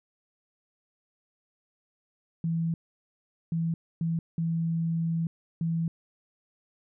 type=tone bursts at uneven times; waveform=sine; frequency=165.2 Hz; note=E3; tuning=4 cents sharp; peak=-25 dBFS; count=5; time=2.44-2.74 / 3.52-3.74 / 4.01-4.19 / 4.38-5.27 / 5.61-5.88 s; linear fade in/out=2 ms; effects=none